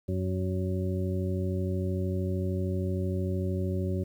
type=harmonic tone; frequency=93.1 Hz; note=F#2; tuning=11 cents sharp; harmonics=1 / 2 / 3 / 4 / 6; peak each=-29 / -33 / -39 / -35 / -40 dBFS; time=0.08-4.04 s; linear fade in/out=10 ms; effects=10-bit